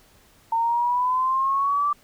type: exponential sweep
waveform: sine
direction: up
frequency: 906 to 1175 Hz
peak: -19 dBFS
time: 0.52-1.93 s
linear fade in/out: 5 ms
effects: pink hiss -56 dBFS RMS until 2.03 s